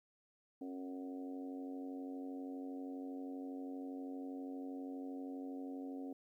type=harmonic tone with a mistuned harmonic; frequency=92.5 Hz; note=F#2; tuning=in tune; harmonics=3 / 4 / 5 / 6 / 7 / 8; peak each=-43 / -56 / -53 / -58 / -61 / -57 dBFS; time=0.61-6.13 s; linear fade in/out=5 ms; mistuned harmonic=3; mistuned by=-34 cents; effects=13-bit